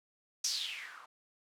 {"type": "noise with low-pass filter sweep", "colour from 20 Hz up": "violet", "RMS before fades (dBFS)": -39, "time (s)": [0.44, 1.06], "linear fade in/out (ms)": 5, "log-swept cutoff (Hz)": [6000, 1000], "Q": 5.3, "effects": []}